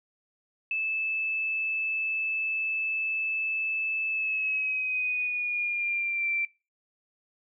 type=tone with pitch glide; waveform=sine; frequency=2622 to 2349 Hz; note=E7 to D7; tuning=-10 to 0 cents; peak=-26 dBFS; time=0.71-6.45 s; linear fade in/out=2 ms; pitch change=-190 cents; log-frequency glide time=4.09-6.27 s; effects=noise-tail reverb RT60 0.3 s tail -21 dB re dry